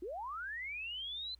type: linear sweep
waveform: sine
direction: up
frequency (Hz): 318 to 4111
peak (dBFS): -39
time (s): 0.02-1.35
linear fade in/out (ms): 5
effects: added 60 Hz sine -60 dBFS peak until 1.39 s + pink hiss -75 dBFS RMS until 1.39 s